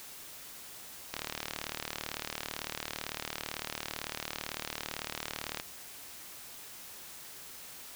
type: click train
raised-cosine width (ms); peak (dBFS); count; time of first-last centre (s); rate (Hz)
0.2; -17; 170; 1.14-5.599; 37.9
effects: white hiss -48 dBFS RMS until 7.95 s